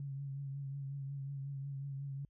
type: tone with vibrato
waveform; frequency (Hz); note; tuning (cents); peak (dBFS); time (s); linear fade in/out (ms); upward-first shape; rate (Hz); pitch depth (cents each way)
sine; 138.4; C#3; -2; -39; 0-2.25; 2; triangle; 5.5; 41
effects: added 50 Hz sine -70 dBFS peak until 2.29 s